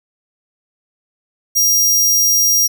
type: tone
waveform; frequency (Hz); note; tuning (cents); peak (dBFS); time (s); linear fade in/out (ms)
sawtooth; 5700; F8; +34; -8; 1.55-2.68; 20
effects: none